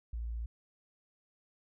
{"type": "tone", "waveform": "sine", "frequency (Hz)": 57.3, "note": "A#1", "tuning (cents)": -29, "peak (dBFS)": -35, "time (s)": [0.13, 0.46], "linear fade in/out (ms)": 5, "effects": []}